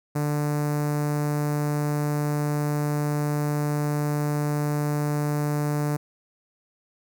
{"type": "tone with notch filter", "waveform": "sawtooth", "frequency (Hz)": 147.7, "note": "D3", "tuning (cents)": 10, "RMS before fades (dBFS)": -25, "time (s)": [0.15, 5.97], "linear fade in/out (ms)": 10, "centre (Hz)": 3200, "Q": 0.58, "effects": []}